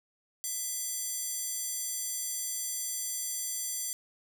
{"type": "tone with high-pass filter", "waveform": "square", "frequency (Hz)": 669, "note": "E5", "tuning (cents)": 25, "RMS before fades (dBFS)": -35, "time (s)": [0.44, 3.93], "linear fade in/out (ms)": 0, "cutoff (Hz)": 7400, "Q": 2.1, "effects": []}